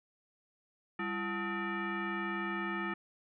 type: tone with frequency modulation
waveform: sine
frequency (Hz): 735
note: F#5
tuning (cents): -12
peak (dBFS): -33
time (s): 0.99-2.94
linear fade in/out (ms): 5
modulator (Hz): 537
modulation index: 2.7
effects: none